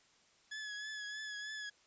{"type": "tone with vibrato", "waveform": "sawtooth", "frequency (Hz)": 1700, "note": "G#6", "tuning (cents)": 40, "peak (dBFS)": -38, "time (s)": [0.51, 1.7], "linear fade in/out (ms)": 10, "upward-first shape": "triangle", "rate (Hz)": 3.2, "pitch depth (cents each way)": 40, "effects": ["white hiss -68 dBFS RMS until 1.86 s", "resampled to 16000 Hz"]}